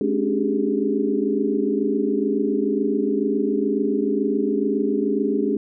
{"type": "tone cluster", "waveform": "sine", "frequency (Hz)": [212.5, 270.3, 292.4, 388.4, 415.5], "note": ["G#3", "C#4", "D4", "G4", "G#4"], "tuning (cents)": [40, -44, -7, -16, 1], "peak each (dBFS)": -25, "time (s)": [0.01, 5.57], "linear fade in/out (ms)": 2, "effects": []}